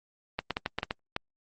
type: clicks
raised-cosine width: 0.3 ms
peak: -13 dBFS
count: 8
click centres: 0.39 / 0.507 / 0.569 / 0.661 / 0.786 / 0.831 / 0.909 / 1.164 s
effects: Opus 24 kbps